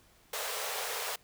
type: high-pass noise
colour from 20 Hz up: pink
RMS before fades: -36 dBFS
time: 0.33-1.16 s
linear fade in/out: 5 ms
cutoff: 420 Hz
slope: 96 dB/octave
effects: pink hiss -63 dBFS RMS until 1.23 s